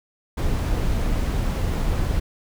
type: noise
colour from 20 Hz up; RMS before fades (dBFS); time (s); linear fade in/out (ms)
brown; -22; 0.37-2.2; 10
effects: none